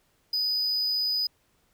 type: tone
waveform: triangle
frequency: 4978 Hz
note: D#8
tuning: in tune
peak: -23 dBFS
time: 0.33-1.27 s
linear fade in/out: 5 ms
effects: pink hiss -68 dBFS RMS until 1.73 s